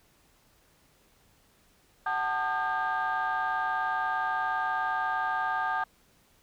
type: tone cluster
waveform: sine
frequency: 750 / 887 / 1216 / 1597 Hz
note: F#5 / A5 / D#6 / G6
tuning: +23 / +14 / -40 / +32 cents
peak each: -31 dBFS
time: 2.06-5.84 s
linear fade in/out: 5 ms
effects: tanh soft clip ceiling -21 dBFS + pink hiss -64 dBFS RMS until 6.42 s